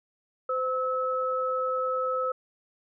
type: tone pair together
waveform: sine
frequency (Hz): 514 / 1296.8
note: C5 / E6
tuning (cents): -31 / -29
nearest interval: octave + major third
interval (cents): 1602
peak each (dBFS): -28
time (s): 0.49-2.32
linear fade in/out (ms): 5
effects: none